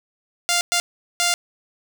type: tone bursts at uneven times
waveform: 5% pulse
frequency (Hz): 698.5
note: F5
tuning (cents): 0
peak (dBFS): -6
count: 3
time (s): 0.49-0.61 / 0.72-0.8 / 1.2-1.34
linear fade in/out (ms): 0
effects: 7-bit